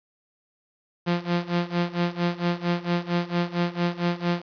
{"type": "tone with tremolo", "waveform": "sawtooth", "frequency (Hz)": 173.9, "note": "F3", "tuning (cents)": -7, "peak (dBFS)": -16, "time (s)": [1.06, 4.43], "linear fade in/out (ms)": 20, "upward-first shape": "sine", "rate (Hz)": 4.4, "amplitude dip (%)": 90, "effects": ["resampled to 11025 Hz", "7-bit"]}